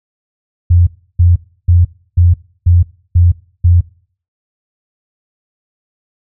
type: tone bursts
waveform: sine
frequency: 87.31 Hz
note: F2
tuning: in tune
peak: -4 dBFS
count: 7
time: 0.7-3.81 s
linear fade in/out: 10 ms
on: 170 ms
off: 320 ms
effects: noise-tail reverb RT60 0.5 s tail -22 dB re dry